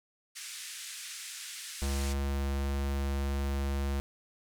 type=band-pass noise; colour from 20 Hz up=white; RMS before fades=-43 dBFS; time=0.35-2.14 s; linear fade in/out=20 ms; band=1600 to 9700 Hz; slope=24 dB/octave
type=tone; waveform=square; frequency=69.3 Hz; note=C#2; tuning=in tune; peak=-30 dBFS; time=1.82-4 s; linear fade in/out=0 ms
effects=none